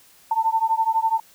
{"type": "beating tone pair", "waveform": "sine", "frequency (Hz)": [890, 902], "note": ["A5", "A5"], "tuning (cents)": [20, 43], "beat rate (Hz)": 12, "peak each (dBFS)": -21, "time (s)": [0.31, 1.2], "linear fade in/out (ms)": 5, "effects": ["white hiss -53 dBFS RMS until 1.34 s"]}